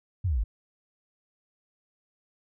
sine exponential sweep, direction down, 103.83 to 46.25 Hz, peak -23 dBFS, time 0.24-0.44 s, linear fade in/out 10 ms, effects none

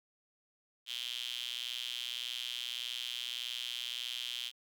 sawtooth tone with high-pass filter, 121.7 Hz, B2, 25 cents flat, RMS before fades -40 dBFS, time 0.86-4.52 s, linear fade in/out 50 ms, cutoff 3200 Hz, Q 7.4, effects none

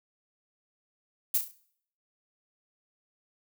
violet noise with echo, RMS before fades -25 dBFS, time 1.34-1.38 s, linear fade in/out 5 ms, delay 34 ms, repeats 4, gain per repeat -7 dB, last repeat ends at 1.516 s, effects noise-tail reverb RT60 0.6 s tail -19 dB re dry

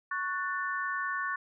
sine chord, F# minor, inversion second, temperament just, 1110 / 1480 / 1776 Hz, C#6 / F#6 / A6, +2 / 0 / +16 cents, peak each -34 / -35 / -35 dBFS, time 0.11-1.36 s, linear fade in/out 5 ms, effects none

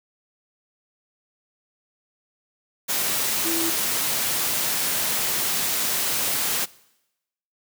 sine tone in noise, 330.4 Hz, E4, 4 cents sharp, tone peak -26 dBFS, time 3.44-3.71 s, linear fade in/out 20 ms, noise white, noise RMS -24 dBFS, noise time 2.88-6.66 s, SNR -5 dB, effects noise-tail reverb RT60 0.9 s tail -22 dB re dry + high-pass 100 Hz 12 dB/octave

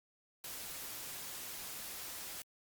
white noise, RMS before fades -45 dBFS, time 0.44-2.42 s, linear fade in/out 2 ms, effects Opus 48 kbps

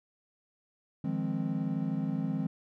triangle chord, F minor seventh, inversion third, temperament equal with one note detuned, 155.56 / 174.61 / 207.7 / 262.5 Hz, Eb3 / F3 / Ab3 / C4, 0 / 0 / 0 / +6 cents, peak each -33 dBFS, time 1.04-2.47 s, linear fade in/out 5 ms, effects none

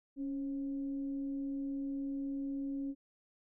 sine tone with frequency modulation, 277.2 Hz, C#4, in tune, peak -35 dBFS, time 0.16-2.95 s, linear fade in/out 50 ms, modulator 259 Hz, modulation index 0.21, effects none

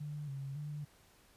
sine tone with vibrato, 142.6 Hz, C#3, 49 cents sharp, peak -39 dBFS, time 0-0.85 s, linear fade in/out 10 ms, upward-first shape square, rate 1.8 Hz, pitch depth 68 cents each way, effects pink hiss -65 dBFS RMS until 1.36 s + resampled to 32000 Hz

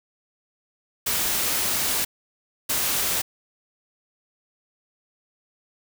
white noise bursts at uneven times, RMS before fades -24 dBFS, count 2, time 1.06-2.05 / 2.69-3.22 s, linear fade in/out 10 ms, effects none

